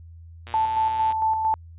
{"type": "click train", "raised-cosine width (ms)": 0.2, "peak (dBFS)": -22, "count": 78, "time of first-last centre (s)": [0.47, 1.123], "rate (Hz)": 118}
{"type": "tone with tremolo", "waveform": "sine", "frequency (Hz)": 880, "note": "A5", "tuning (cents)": 0, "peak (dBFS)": -18, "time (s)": [0.54, 1.54], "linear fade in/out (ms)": 0, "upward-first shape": "square", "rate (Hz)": 4.4, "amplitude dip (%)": 40}
{"effects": ["added 83 Hz sine -41 dBFS peak until 1.78 s", "resampled to 8000 Hz"]}